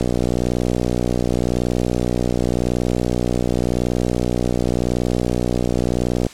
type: click train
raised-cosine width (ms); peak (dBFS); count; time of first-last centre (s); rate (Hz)
2; -6; 382; 0.01-6.266; 60.9
effects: white hiss -39 dBFS RMS until 6.33 s + low-pass 7000 Hz 12 dB/octave